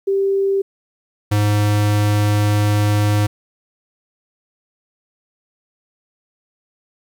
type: tone pair in turn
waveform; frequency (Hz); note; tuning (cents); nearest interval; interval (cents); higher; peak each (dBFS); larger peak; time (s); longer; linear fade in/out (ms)
sine / square; 392 / 104.16; G4 / G#2; 0 / +6; octave + major seventh; 2294; first; -14; neither; 0.07-0.62 / 1.31-3.27; second; 10
effects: 9-bit